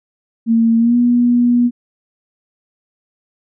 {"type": "tone with pitch glide", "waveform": "sine", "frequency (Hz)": [228.3, 241.9], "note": ["A#3", "B3"], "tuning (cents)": [-36, -36], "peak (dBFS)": -9, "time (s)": [0.46, 1.71], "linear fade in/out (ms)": 50, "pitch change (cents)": 100, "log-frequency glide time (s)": [0.78, 0.96], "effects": []}